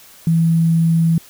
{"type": "tone with sample-and-hold", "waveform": "sine", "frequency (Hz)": 164.81, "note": "E3", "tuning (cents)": 0, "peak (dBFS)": -11, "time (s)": [0.27, 1.18], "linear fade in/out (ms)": 2, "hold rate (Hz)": 11025, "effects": ["white hiss -44 dBFS RMS until 1.29 s"]}